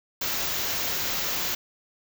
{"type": "band-stop noise", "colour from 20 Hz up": "white", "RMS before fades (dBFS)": -28, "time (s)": [0.21, 1.55], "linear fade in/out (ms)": 5, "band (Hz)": [7300, 13000], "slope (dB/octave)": 96, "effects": []}